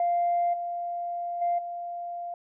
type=tone with level steps; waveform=sine; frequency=696 Hz; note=F5; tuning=6 cents flat; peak=-21 / -29 / -22 / -32 dBFS; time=0-2.34 s; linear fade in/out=2 ms; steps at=0.53 / 1.41 / 1.58 s; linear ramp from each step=10 ms; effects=tanh soft clip ceiling -18 dBFS